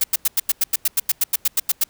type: noise bursts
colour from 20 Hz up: blue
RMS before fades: -17 dBFS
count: 16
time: 0.01-1.839 s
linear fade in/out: 5 ms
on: 29 ms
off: 91 ms
effects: pink hiss -56 dBFS RMS until 1.89 s